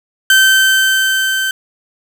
30% pulse tone with level ramp, 1546 Hz, G6, 24 cents flat, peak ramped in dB -3 to -12 dBFS, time 0.3-1.51 s, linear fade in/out 2 ms, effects 7-bit

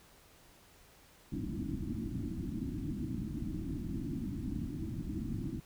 white low-pass noise, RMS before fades -38 dBFS, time 1.32-5.6 s, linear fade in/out 5 ms, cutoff 330 Hz, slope 96 dB/octave, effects pink hiss -61 dBFS RMS until 5.65 s

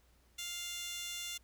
15% pulse tone with high-pass filter, 698.5 Hz, F5, in tune, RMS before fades -42 dBFS, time 0.38-1.38 s, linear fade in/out 10 ms, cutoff 3800 Hz, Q 1.9, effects added 60 Hz sine -66 dBFS peak until 1.43 s + pink hiss -71 dBFS RMS until 1.43 s

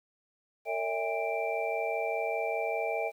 sine tone cluster, 455.1 / 568 / 653 / 809 / 2349 Hz, A#4 / C#5 / E5 / G#5 / D7, -42 / +42 / -17 / -46 / 0 cents, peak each -35 / -38 / -33 / -36 / -37 dBFS, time 0.65-3.12 s, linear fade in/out 50 ms, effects 10-bit

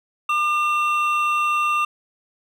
triangle tone pair together, 1202 / 2716 Hz, D6 / F7, +40 / -49 cents, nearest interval octave + major second, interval 1411 cents, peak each -17 / -22 dBFS, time 0.29-1.85 s, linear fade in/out 5 ms, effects none

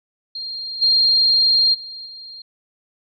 sine tone with level steps, 4208 Hz, C8, 9 cents sharp, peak -26 / -12 / -31 / -34 dBFS, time 0.35-2.42 s, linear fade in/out 5 ms, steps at 0.81 / 1.73 / 2.05 s, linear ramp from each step 20 ms, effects none

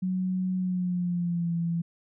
sine tone with pitch glide, 185.1 to 168.76 Hz, F#3 to E3, +1 to +41 cents, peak -25 dBFS, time 0.02-1.82 s, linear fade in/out 10 ms, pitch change -160 cents, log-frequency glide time 0.57-1.54 s, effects none

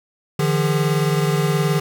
square tone cluster, 150.6 / 169.5 / 404.3 Hz, D3 / E3 / G#4, +44 / +49 / -46 cents, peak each -19 / -24 / -24 dBFS, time 0.39-1.8 s, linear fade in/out 5 ms, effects none

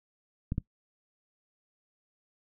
clicks, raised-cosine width 5 ms, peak -18 / -17 dBFS, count 2, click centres 0.521 / 0.581 s, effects noise-tail reverb RT60 0.1 s tail -20 dB re dry

